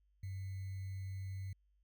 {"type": "tone with sample-and-hold", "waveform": "sine", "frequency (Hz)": 95.8, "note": "G2", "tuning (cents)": -39, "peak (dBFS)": -40, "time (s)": [0.23, 1.53], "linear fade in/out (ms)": 5, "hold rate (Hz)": 2100, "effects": ["added 50 Hz sine -70 dBFS peak until 1.83 s"]}